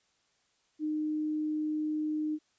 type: tone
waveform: sine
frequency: 306.4 Hz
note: D#4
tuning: 27 cents flat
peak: -29 dBFS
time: 0.79-2.39 s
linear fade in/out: 50 ms
effects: white hiss -72 dBFS RMS until 2.58 s + resampled to 16000 Hz